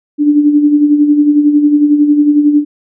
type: tone with tremolo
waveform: sine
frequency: 294.2 Hz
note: D4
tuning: 3 cents sharp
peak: -3 dBFS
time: 0.18-2.65 s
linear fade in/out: 50 ms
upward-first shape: sine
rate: 11 Hz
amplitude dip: 55%
effects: none